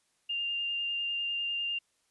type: tone with vibrato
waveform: sine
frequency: 2800 Hz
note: F7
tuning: 4 cents sharp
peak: -30 dBFS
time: 0.29-1.79 s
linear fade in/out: 10 ms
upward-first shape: sine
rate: 10 Hz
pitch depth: 13 cents each way
effects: white hiss -73 dBFS RMS until 2.1 s + resampled to 24000 Hz